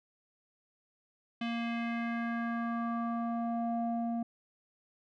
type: tone with low-pass filter sweep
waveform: square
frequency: 233.1 Hz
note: A#3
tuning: in tune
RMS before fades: -34 dBFS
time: 1.41-4.23 s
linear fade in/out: 5 ms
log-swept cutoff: 3000 to 550 Hz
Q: 2.7
effects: none